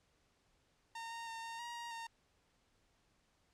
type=tone with pitch steps; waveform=sawtooth; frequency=916 / 924 / 911 / 918 / 947 / 941 / 918 Hz; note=A#5 / A#5 / A#5 / A#5 / A#5 / A#5 / A#5; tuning=-31 / -16 / -40 / -27 / +27 / +16 / -27 cents; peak=-40 dBFS; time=0.95-2.07 s; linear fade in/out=5 ms; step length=160 ms; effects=pink hiss -75 dBFS RMS until 3.53 s + low-pass 8000 Hz 12 dB/octave